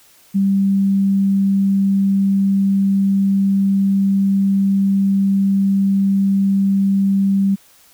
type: tone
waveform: sine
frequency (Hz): 196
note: G3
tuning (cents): 0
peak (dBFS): -12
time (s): 0.34-7.56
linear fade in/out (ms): 20
effects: white hiss -50 dBFS RMS until 7.93 s